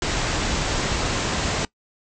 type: low-pass noise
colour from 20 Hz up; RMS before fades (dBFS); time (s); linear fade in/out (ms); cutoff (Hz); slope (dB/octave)
pink; -24; 0.02-1.65; 2; 7900; 96
effects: noise-tail reverb RT60 0.1 s tail -22 dB re dry